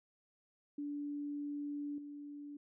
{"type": "tone with level steps", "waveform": "sine", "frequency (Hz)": 290, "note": "D4", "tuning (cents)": -22, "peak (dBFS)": [-38, -45], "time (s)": [0.78, 2.57], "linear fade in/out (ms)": 5, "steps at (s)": 1.98, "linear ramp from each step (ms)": 2, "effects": []}